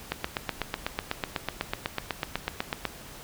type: click train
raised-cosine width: 0.3 ms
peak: -11 dBFS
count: 23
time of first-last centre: 0.12-2.853 s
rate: 8.05 Hz
effects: pink hiss -45 dBFS RMS until 3.23 s